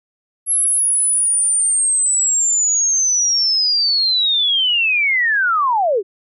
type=linear sweep; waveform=sine; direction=down; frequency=11175 to 356.3 Hz; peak=-13 dBFS; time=0.46-6.03 s; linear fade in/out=50 ms; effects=none